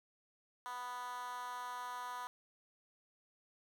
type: tone with high-pass filter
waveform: 10% pulse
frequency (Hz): 246.9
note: B3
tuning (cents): 0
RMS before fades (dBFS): -44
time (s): 0.66-2.27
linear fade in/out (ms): 0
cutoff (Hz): 990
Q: 3.5
effects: none